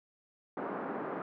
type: band-pass noise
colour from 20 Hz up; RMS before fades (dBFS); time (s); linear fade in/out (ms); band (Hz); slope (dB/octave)
pink; -38; 0.57-1.22; 2; 220 to 1400; 24
effects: none